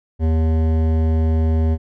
triangle tone with hard clipping, 80 Hz, D#2, 49 cents sharp, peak -16 dBFS, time 0.19-1.78 s, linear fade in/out 50 ms, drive 18 dB, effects none

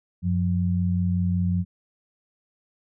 sine tone pair together, 92.99 / 178.3 Hz, F#2 / F3, +9 / +36 cents, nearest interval major seventh, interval 1127 cents, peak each -23 dBFS, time 0.22-1.65 s, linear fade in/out 50 ms, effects none

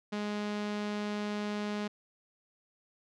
sawtooth tone with low-pass filter, 208.1 Hz, G#3, 4 cents sharp, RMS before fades -35 dBFS, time 0.12-1.88 s, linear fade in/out 10 ms, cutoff 4700 Hz, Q 0.92, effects none

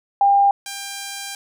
sine / 5% pulse tone pair in turn, 800 / 795.7 Hz, G5 / G5, +35 / +26 cents, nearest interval unison, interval 9 cents, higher first, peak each -11 / -17 dBFS, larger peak first, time 0.21-0.51 / 0.66-1.35 s, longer second, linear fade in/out 2 ms, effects none

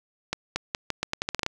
accelerating click train, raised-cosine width 0.2 ms, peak -9 dBFS, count 12, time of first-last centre 0.33-1.464 s, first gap 230 ms, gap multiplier 0.82, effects none

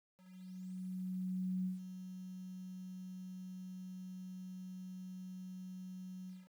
sine tone with ADSR envelope, 185 Hz, F#3, in tune, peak -34 dBFS, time 0.15-6.49 s, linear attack 1500 ms, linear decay 140 ms, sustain -11 dB, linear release 200 ms, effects 11-bit

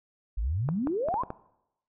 sine exponential sweep, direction up, 46.25 to 1100 Hz, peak -26 dBFS, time 0.37-1.23 s, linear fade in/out 10 ms
clicks, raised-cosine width 1 ms, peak -19 dBFS, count 6, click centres 0.689 / 0.872 / 1.086 / 1.141 / 1.235 / 1.304 s
effects noise-tail reverb RT60 0.8 s tail -19 dB re dry

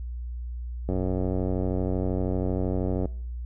click train, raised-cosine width 2 ms, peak -15 dBFS, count 202, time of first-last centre 0.89-3.056 s, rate 92.8 Hz, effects noise-tail reverb RT60 0.6 s tail -22 dB re dry + added 60 Hz sine -31 dBFS peak until 3.45 s

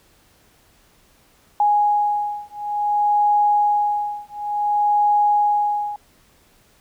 sine beating tone pair, 829 / 829.56 Hz, G#5 / G#5, -3 / -2 cents, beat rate 0.56 Hz, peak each -19 dBFS, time 1.6-5.96 s, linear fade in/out 2 ms, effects pink hiss -56 dBFS RMS until 6.8 s

